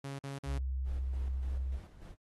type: tone bursts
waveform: sawtooth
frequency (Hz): 138.2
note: C#3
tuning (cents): -5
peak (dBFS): -35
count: 3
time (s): 0.04-0.584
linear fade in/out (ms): 5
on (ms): 150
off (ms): 47
type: tone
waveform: sine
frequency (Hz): 65.41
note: C2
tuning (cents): 0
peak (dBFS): -32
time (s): 0.45-1.8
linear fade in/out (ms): 50
type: noise with tremolo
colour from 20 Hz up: brown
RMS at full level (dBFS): -47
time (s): 0.84-2.16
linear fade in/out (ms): 50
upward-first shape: square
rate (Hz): 3.4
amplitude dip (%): 55
effects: AAC 32 kbps